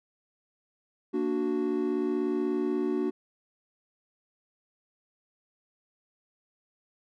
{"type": "chord", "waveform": "triangle", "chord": "Bb augmented", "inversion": "none", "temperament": "equal", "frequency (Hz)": [233.1, 293.7, 370], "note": ["Bb3", "D4", "F#4"], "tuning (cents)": [0, 0, 0], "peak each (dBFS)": [-31, -28, -27], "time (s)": [1.13, 3.11], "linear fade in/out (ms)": 20, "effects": []}